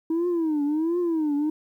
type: tone with vibrato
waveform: sine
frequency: 319 Hz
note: D#4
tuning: 43 cents sharp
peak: -19 dBFS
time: 0.1-1.5 s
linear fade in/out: 5 ms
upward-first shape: triangle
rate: 1.4 Hz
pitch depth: 200 cents each way
effects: tanh soft clip ceiling -20 dBFS + 10-bit